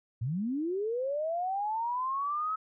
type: linear sweep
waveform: sine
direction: up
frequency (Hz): 103.83 to 1296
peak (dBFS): -29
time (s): 0.21-2.56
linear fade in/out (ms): 10
effects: none